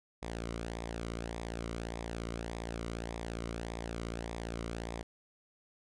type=tone with flanger; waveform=sawtooth; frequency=57.3 Hz; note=A#1; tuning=29 cents flat; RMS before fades=-40 dBFS; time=0.22-5.03 s; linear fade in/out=10 ms; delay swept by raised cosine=0.68 to 1.18 ms; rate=1.7 Hz; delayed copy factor=-0.6; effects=resampled to 22050 Hz